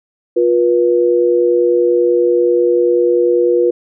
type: tone pair together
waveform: sine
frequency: 353.8 / 484 Hz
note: F4 / B4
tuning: +23 / -35 cents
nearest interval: perfect fourth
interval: 542 cents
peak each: -12 dBFS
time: 0.36-3.71 s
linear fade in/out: 10 ms
effects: none